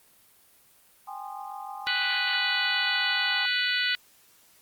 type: chord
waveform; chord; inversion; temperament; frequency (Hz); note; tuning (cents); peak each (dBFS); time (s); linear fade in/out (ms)
sine; Ab major seventh; third; equal with one note detuned; 784 / 830.6 / 1046.5 / 1222.4; G5 / Ab5 / C6 / Eb6; 0 / 0 / 0 / -31; -39 / -39 / -43 / -44; 1.07-3.46; 10
type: harmonic tone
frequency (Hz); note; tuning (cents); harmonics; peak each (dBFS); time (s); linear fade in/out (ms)
493.9; B4; 0; 3 / 4 / 5 / 6 / 7 / 8 / 9; -29 / -30 / -33 / -30 / -35 / -33 / -34; 1.87-3.95; 0
effects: white hiss -59 dBFS RMS until 4.61 s + Opus 32 kbps